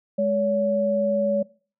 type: tone pair together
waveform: sine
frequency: 208.5 / 566 Hz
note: G#3 / C#5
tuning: +7 / +36 cents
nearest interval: octave + perfect fourth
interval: 1729 cents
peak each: -25 / -20 dBFS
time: 0.18-1.43 s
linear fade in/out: 10 ms
effects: noise-tail reverb RT60 0.4 s tail -21 dB re dry